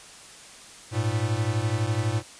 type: beating tone pair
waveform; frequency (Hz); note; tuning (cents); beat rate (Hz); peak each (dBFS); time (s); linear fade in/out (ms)
square; 103.83 / 115.83; G#2 / A#2; 0 / -11; 12; -27; 0.91-2.23; 50
effects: white hiss -46 dBFS RMS until 2.39 s + resampled to 22050 Hz